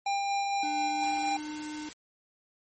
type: tone with tremolo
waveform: square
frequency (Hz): 798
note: G5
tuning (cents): +31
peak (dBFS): -27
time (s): 0.06-1.37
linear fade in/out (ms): 5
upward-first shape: sine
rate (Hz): 4.2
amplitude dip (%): 25
type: tone with pitch glide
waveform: square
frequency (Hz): 300 to 303.3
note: D4 to D#4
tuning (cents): +37 to -44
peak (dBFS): -37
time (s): 0.63-1.89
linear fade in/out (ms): 2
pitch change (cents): +19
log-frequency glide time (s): 0.84-1.55
type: noise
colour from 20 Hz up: white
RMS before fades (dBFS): -45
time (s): 1.01-1.93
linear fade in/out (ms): 0
effects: MP3 32 kbps